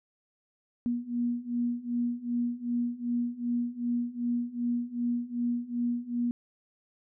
sine beating tone pair, 238.7 / 241.3 Hz, A#3 / B3, +41 / -40 cents, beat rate 2.6 Hz, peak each -32 / -30 dBFS, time 0.86-6.31 s, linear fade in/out 0 ms, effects none

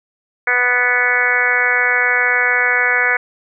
harmonic tone, 246.9 Hz, B3, in tune, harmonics 2 / 3 / 4 / 5 / 6 / 7 / 8 / 9, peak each -25 / -26 / -27 / -26 / -18 / -18 / -19 / -19 dBFS, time 0.47-3.17 s, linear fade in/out 5 ms, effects none

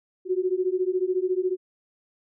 sine beating tone pair, 362 / 376 Hz, F#4 / F#4, -38 / +28 cents, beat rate 14 Hz, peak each -25 dBFS, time 0.25-1.57 s, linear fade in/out 50 ms, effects none

